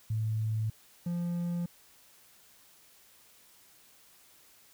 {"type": "tone pair in turn", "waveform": ["sine", "triangle"], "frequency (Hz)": [109.7, 173.31], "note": ["A2", "F3"], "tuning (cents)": [-5, -13], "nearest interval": "minor sixth", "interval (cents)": 792, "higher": "second", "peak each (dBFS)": -28, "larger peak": "neither", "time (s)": [[0.1, 0.7], [1.06, 1.66]], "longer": "neither", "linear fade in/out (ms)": 5, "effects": ["white hiss -60 dBFS RMS until 4.73 s"]}